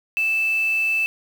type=tone with quantisation; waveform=sine; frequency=2637 Hz; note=E7; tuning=in tune; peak=-18 dBFS; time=0.17-1.06 s; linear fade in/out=0 ms; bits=6; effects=none